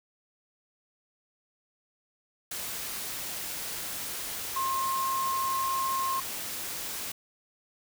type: tone in noise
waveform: sine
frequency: 1065 Hz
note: C6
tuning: 30 cents sharp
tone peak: -27 dBFS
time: 4.56-6.2 s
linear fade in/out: 5 ms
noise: white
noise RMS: -36 dBFS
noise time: 2.51-7.12 s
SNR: +6 dB
effects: none

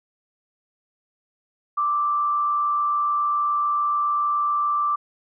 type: tone with frequency modulation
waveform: sine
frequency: 1174.7 Hz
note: D6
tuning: in tune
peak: -19 dBFS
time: 1.77-4.96 s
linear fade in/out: 10 ms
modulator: 107 Hz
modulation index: 0.35
effects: none

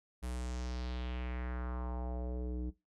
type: tone with low-pass filter sweep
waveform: square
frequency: 61.74 Hz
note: B1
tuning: in tune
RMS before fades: -39 dBFS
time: 0.22-2.71 s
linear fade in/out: 20 ms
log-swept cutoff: 11000 to 300 Hz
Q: 2.4
effects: noise-tail reverb RT60 0.2 s tail -17 dB re dry

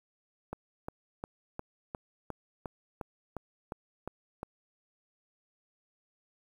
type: click train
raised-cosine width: 1 ms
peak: -23 dBFS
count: 12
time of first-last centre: 0.53-4.431 s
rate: 2.82 Hz
effects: 9-bit

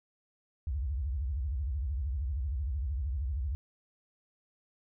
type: tone with vibrato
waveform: sine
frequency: 67.7 Hz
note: C#2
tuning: 40 cents flat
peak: -30 dBFS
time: 0.67-3.55 s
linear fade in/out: 0 ms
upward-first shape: sine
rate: 13 Hz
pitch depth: 290 cents each way
effects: none

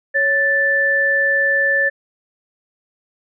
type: tone pair together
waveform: sine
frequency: 554.4 / 1760 Hz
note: C#5 / A6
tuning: 0 / 0 cents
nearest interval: octave + minor sixth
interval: 2000 cents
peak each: -21 / -14 dBFS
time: 0.14-1.9 s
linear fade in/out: 20 ms
effects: none

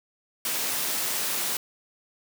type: high-pass noise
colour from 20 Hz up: white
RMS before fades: -28 dBFS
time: 0.45-1.57 s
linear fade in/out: 2 ms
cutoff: 150 Hz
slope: 12 dB/octave
effects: none

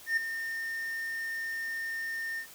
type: tone with ADSR envelope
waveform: triangle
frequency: 1818 Hz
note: A#6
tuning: 44 cents flat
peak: -21 dBFS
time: 0.06-2.47 s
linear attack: 110 ms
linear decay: 7 ms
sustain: -10 dB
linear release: 89 ms
effects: white hiss -51 dBFS RMS until 2.54 s

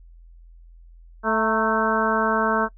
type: harmonic tone with a mistuned harmonic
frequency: 220 Hz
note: A3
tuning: in tune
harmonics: 1 / 2 / 3 / 4 / 5 / 6 / 7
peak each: -26 / -26 / -26 / -26 / -26 / -26 / -26 dBFS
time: 1.23-2.69 s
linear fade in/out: 50 ms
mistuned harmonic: 4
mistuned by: +57 cents
effects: noise-tail reverb RT60 0.1 s tail -25 dB re dry + added 42 Hz sine -44 dBFS peak until 2.77 s

